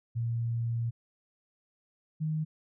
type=tone pair in turn; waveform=sine; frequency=116.54 / 155.87 Hz; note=A#2 / D#3; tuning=0 / +3 cents; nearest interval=perfect fourth; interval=503 cents; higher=second; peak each=-28 dBFS; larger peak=neither; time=0.15-0.91 / 2.2-2.45 s; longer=first; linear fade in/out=20 ms; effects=none